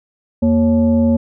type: tone with frequency modulation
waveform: sine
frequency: 233.1 Hz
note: A#3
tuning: in tune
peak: -10 dBFS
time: 0.42-1.17 s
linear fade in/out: 10 ms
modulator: 317 Hz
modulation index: 0.69
effects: none